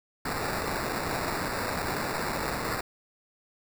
blue noise with sample-and-hold, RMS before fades -31 dBFS, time 0.25-2.81 s, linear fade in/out 5 ms, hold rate 3150 Hz, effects none

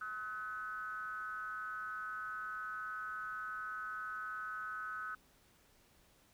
triangle ring-modulated tone, 110 Hz, A2, in tune, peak -35 dBFS, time 0.01-5.15 s, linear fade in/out 5 ms, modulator 1390 Hz, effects pink hiss -68 dBFS RMS until 6.33 s

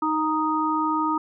harmonic tone, 311.1 Hz, D#4, in tune, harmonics 1 / 3 / 4, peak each -25 / -25 / -25 dBFS, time 0.02-1.18 s, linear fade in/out 5 ms, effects none

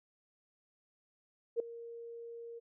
sine tone with ADSR envelope, 466.2 Hz, A#4, in tune, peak -26 dBFS, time 1.56-2.6 s, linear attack 39 ms, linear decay 3 ms, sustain -18 dB, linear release 21 ms, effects none

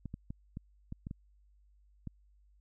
clicks, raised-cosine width 5 ms, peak -28 dBFS, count 8, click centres 0.057 / 0.141 / 0.305 / 0.571 / 0.924 / 1.069 / 1.111 / 2.073 s, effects added 50 Hz sine -62 dBFS peak until 2.6 s

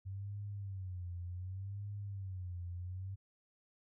sine tone with vibrato, 94.7 Hz, F#2, 41 cents sharp, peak -40 dBFS, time 0.05-3.16 s, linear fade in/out 20 ms, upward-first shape sine, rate 0.67 Hz, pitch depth 130 cents each way, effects none

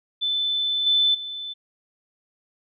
sine tone with level steps, 3518 Hz, A7, 1 cent flat, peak -21 / -16 / -30 dBFS, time 0.21-1.54 s, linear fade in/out 20 ms, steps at 0.86 / 1.14 s, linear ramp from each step 10 ms, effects none

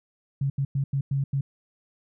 sine tone bursts at uneven times, 137.8 Hz, C#3, 10 cents flat, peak -22 dBFS, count 6, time 0.41-0.5 / 0.58-0.65 / 0.75-0.84 / 0.93-1.01 / 1.11-1.24 / 1.33-1.41 s, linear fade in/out 5 ms, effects none

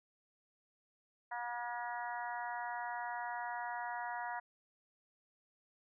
harmonic tone, 240 Hz, B3, 49 cents flat, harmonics 3 / 4 / 5 / 6 / 7 / 8, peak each -43 / -42 / -53 / -48 / -48 / -49 dBFS, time 1.31-4.4 s, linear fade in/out 10 ms, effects none

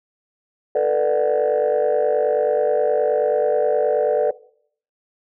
sine chord, B minor seventh, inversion third, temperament just, 444.5 / 493.9 / 592.7 / 740.8 Hz, A4 / B4 / D5 / F#5, +18 / 0 / +16 / +2 cents, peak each -19 / -19 / -19 / -25 dBFS, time 0.75-4.31 s, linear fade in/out 5 ms, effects noise-tail reverb RT60 0.6 s tail -20 dB re dry + tanh soft clip ceiling -10 dBFS

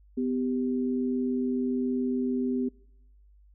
sine tone pair together, 251.6 / 392.9 Hz, B3 / G4, +32 / +4 cents, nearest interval minor sixth, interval 772 cents, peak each -26 / -32 dBFS, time 0.17-2.69 s, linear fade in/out 10 ms, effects noise-tail reverb RT60 0.9 s tail -25 dB re dry + added 50 Hz sine -54 dBFS peak until 3.54 s

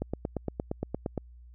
click train, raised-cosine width 2 ms, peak -17 dBFS, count 11, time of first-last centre 0.02-1.177 s, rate 8.64 Hz, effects added 60 Hz sine -48 dBFS peak until 1.54 s

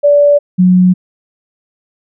sine tone pair in turn, 579 / 182.37 Hz, D5 / F#3, -25 / -25 cents, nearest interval octave + minor sixth, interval 2000 cents, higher first, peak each -4 dBFS, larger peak neither, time 0.03-0.39 / 0.58-0.94 s, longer neither, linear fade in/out 20 ms, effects none

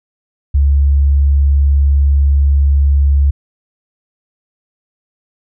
sine tone, 70.2 Hz, C#2, 22 cents sharp, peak -7 dBFS, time 0.54-3.31 s, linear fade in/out 10 ms, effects none

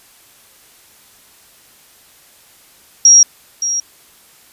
sine tone with echo, 5650 Hz, F8, 19 cents sharp, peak -3 dBFS, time 3.05-3.23 s, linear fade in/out 2 ms, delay 570 ms, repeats 1, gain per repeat -12 dB, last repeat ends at 3.8 s, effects white hiss -47 dBFS RMS until 4.52 s + resampled to 32000 Hz

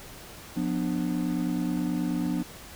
triangle chord, B diminished, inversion second, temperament just, 177.8 / 246.9 / 296.3 Hz, F3 / B3 / D4, +31 / 0 / +15 cents, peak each -28 dBFS, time 0.56-2.43 s, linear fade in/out 10 ms, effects pink hiss -45 dBFS RMS until 2.75 s

